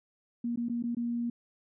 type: tone with dropouts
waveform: sine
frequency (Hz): 236.9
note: A#3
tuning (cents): +28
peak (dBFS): -29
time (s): 0.44-1.3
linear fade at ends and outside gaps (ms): 5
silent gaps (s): 0.56-0.573 / 0.686-0.696 / 0.826-0.837 / 0.949-0.968
effects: none